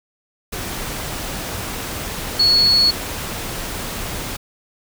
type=tone in noise; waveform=sine; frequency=4373 Hz; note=C#8; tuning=24 cents flat; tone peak=-11 dBFS; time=2.39-2.91 s; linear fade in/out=10 ms; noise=pink; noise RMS=-27 dBFS; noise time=0.52-4.37 s; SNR=+13 dB; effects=none